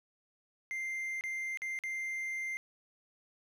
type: tone with dropouts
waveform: triangle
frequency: 2093 Hz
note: C7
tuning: in tune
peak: -33 dBFS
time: 0.71-2.57 s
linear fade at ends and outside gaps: 0 ms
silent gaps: 1.21-1.238 / 1.573-1.619 / 1.789-1.837 s
effects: none